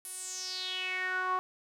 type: tone with band-pass filter sweep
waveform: sawtooth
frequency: 370.3 Hz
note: F#4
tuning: 1 cent sharp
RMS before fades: -35 dBFS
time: 0.05-1.39 s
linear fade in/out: 0 ms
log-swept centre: 11000 to 1000 Hz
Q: 5.6
effects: none